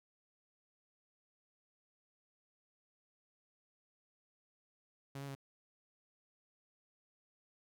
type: tone with pitch steps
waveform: sawtooth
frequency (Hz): 137.9 / 139.8 / 137.1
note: C#3 / C#3 / C#3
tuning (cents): -9 / +15 / -19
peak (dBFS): -39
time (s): 5.15-5.351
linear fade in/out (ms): 5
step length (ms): 67
effects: none